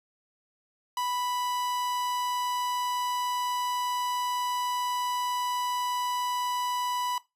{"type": "tone", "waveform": "45% pulse", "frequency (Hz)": 987.8, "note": "B5", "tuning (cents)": 0, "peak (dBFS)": -28, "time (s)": [0.97, 7.18], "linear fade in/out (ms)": 2, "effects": ["noise-tail reverb RT60 0.2 s tail -18 dB re dry", "resampled to 32000 Hz"]}